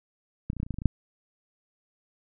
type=clicks; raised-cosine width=5 ms; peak=-15 / -28 / -23 / -18 / -18 / -30 / -17 / -28 / -21 / -23 / -7 dBFS; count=11; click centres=0.501 / 0.532 / 0.567 / 0.601 / 0.631 / 0.665 / 0.707 / 0.742 / 0.786 / 0.819 / 0.857 s; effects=none